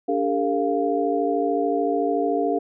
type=tone cluster; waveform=sine; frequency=288.3 / 399.7 / 453.3 / 695 Hz; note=D4 / G4 / A#4 / F5; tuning=-32 / +34 / -48 / -9 cents; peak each=-25 dBFS; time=0.08-2.59 s; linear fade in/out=10 ms; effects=none